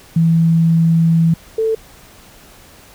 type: tone pair in turn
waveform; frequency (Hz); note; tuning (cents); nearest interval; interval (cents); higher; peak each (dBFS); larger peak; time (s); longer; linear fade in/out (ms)
sine; 164.81 / 443.9; E3 / A4; 0 / +15; octave + perfect fourth; 1715; second; -9 / -13; first; 0.16-1.34 / 1.58-1.75; first; 5
effects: pink hiss -43 dBFS RMS until 2.94 s